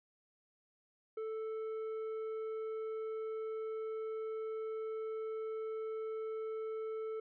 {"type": "tone with tanh clipping", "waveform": "sine", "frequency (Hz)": 440, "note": "A4", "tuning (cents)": 0, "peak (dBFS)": -39, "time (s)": [1.17, 7.2], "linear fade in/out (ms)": 5, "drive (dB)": 7, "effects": []}